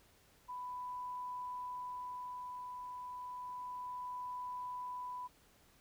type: tone with tremolo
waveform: sine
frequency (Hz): 994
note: B5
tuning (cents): +11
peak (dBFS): -40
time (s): 0.48-5.28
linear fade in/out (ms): 20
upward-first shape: sine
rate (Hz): 0.31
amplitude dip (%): 30
effects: pink hiss -67 dBFS RMS until 5.8 s